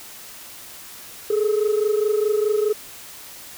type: tone pair together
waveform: sine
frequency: 416.7 / 441.5 Hz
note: G#4 / A4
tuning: +6 / +6 cents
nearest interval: minor second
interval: 100 cents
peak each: -17 / -20 dBFS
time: 1.3-2.73 s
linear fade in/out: 5 ms
effects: tanh soft clip ceiling -14 dBFS + white hiss -40 dBFS RMS until 3.57 s